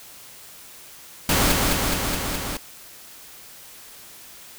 pink noise with echo, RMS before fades -19 dBFS, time 1.29-1.52 s, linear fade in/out 2 ms, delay 210 ms, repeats 5, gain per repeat -2 dB, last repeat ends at 2.57 s, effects white hiss -44 dBFS RMS until 4.58 s

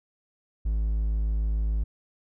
triangle tone, 53.5 Hz, A1, 48 cents flat, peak -21 dBFS, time 0.65-1.84 s, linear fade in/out 10 ms, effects none

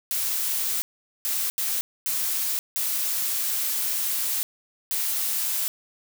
blue noise bursts at uneven times, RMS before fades -26 dBFS, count 6, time 0.11-0.82 / 1.25-1.5 / 1.58-1.81 / 2.06-2.59 / 2.76-4.43 / 4.91-5.68 s, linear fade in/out 0 ms, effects none

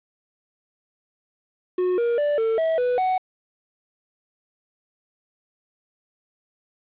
triangle tone with pitch steps, 363.9 / 471.9 / 586 / 448.4 / 648 / 494.4 / 745 Hz, F#4 / A#4 / D5 / A4 / E5 / B4 / F#5, -29 / +21 / -4 / +33 / -30 / +2 / +12 cents, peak -17 dBFS, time 1.78-3.18 s, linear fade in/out 5 ms, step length 200 ms, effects resampled to 8000 Hz + 8-bit

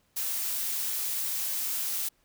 blue noise, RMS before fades -31 dBFS, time 0.16-2.09 s, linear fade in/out 10 ms, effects pink hiss -69 dBFS RMS until 2.24 s

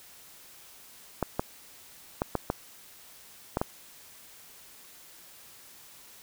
clicks, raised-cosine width 1 ms, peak -12 dBFS, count 7, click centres 1.227 / 1.395 / 2.219 / 2.353 / 2.501 / 3.571 / 3.615 s, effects white hiss -52 dBFS RMS until 6.22 s

